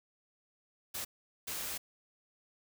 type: noise bursts at uneven times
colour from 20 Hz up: white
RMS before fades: -39 dBFS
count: 2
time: 0.94-1.05 / 1.47-1.78 s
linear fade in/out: 10 ms
effects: none